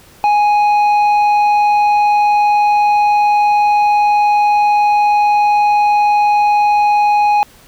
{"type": "tone with tanh clipping", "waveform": "sine", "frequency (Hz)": 831, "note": "G#5", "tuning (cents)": 1, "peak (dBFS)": -10, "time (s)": [0.24, 7.43], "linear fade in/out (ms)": 0, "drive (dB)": 7, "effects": ["pink hiss -44 dBFS RMS until 7.67 s"]}